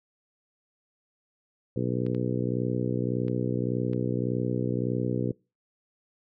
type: harmonic tone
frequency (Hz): 61.74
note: B1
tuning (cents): 0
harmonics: 2 / 3 / 4 / 5 / 6 / 7 / 8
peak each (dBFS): -30 / -32 / -33 / -34 / -35 / -35 / -36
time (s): 1.76-5.32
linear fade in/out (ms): 5
type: clicks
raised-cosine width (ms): 0.3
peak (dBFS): -31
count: 4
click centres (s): 2.065 / 2.148 / 3.282 / 3.933
effects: noise-tail reverb RT60 0.3 s tail -26 dB re dry